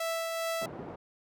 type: tone with tremolo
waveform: sawtooth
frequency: 659.3 Hz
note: E5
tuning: in tune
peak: -26 dBFS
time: 0-0.66 s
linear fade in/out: 5 ms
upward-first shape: triangle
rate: 2.5 Hz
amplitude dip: 30%
type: band-pass noise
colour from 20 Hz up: pink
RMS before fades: -42 dBFS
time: 0.61-0.96 s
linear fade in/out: 10 ms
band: 150 to 790 Hz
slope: 12 dB/octave
effects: none